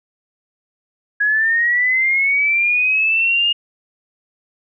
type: linear sweep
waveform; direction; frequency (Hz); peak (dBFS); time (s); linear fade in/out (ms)
sine; up; 1661 to 2853; -13; 1.2-3.53; 10
effects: none